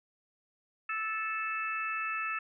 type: harmonic tone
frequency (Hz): 438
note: A4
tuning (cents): -8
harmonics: 3 / 4 / 5 / 6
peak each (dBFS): -35 / -38 / -45 / -36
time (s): 0.89-2.39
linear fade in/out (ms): 5
effects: none